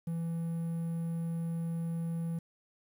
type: tone with quantisation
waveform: triangle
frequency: 166.5 Hz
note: E3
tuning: 18 cents sharp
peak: -30 dBFS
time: 0.07-2.39 s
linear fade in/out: 5 ms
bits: 10
effects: none